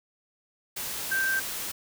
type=tone in noise; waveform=sine; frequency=1568 Hz; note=G6; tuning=in tune; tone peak=-24 dBFS; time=1.11-1.4 s; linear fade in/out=10 ms; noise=white; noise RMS=-34 dBFS; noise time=0.76-1.72 s; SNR=+7 dB; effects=none